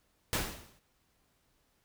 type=noise with exponential decay; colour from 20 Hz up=pink; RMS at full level=-28 dBFS; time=0.33-0.79 s; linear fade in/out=0 ms; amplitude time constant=100 ms; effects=pink hiss -73 dBFS RMS until 1.84 s